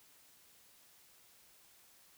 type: silence
effects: white hiss -64 dBFS RMS until 2.17 s